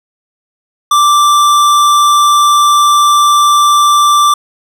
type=tone with hard clipping; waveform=sine; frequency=1174.7 Hz; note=D6; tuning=in tune; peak=-7 dBFS; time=0.91-4.34 s; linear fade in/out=5 ms; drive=16 dB; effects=none